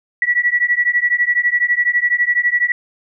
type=beating tone pair; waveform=sine; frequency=1936 / 1948 Hz; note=B6 / B6; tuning=-35 / -24 cents; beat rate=12 Hz; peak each=-16 dBFS; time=0.22-2.72 s; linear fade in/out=2 ms; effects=none